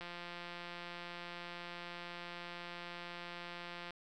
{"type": "click train", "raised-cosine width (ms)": 0.3, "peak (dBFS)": -30, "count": 679, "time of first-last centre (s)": [0.01, 3.907], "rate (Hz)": 174, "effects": []}